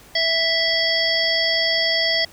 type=harmonic tone; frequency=659.3 Hz; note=E5; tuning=in tune; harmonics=1 / 3 / 5 / 7 / 8; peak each=-25 / -22 / -24 / -23 / -24 dBFS; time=0.15-2.25 s; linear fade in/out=5 ms; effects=pink hiss -47 dBFS RMS until 2.32 s